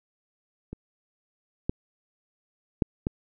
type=clicks; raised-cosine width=3 ms; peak=-23 / -12 / -8 / -13 dBFS; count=4; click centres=0.73 / 1.695 / 2.822 / 3.069 s; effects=none